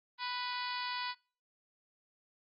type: harmonic tone with a mistuned harmonic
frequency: 493.9 Hz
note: B4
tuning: in tune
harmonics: 2 / 3 / 4 / 5 / 6 / 7 / 8 / 9 / 10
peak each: -39 / -45 / -45 / -45 / -48 / -47 / -47 / -45 / -49 dBFS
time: 0.18-1.15 s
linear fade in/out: 50 ms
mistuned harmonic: 7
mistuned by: -17 cents
effects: noise-tail reverb RT60 0.4 s tail -25 dB re dry + Opus 32 kbps